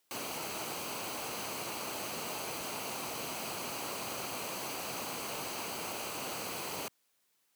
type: noise with comb filter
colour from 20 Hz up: pink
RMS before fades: -39 dBFS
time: 0.11-6.88 s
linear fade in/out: 0 ms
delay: 0.56 ms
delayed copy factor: -0.5
effects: white hiss -75 dBFS RMS until 7.55 s + high-pass 150 Hz 12 dB/octave